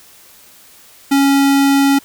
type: tone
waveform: square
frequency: 277.2 Hz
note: C#4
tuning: in tune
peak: -10 dBFS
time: 1.11-1.99 s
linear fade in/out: 10 ms
effects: white hiss -44 dBFS RMS until 2.04 s